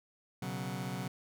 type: chord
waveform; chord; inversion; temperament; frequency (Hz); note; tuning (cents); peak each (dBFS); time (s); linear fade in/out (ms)
sawtooth; B suspended second; none; just; 123.47 / 138.9 / 185.21; B2 / C#3 / F#3; 0 / +4 / +2; -37 / -37 / -35; 0.42-1.08; 5
effects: none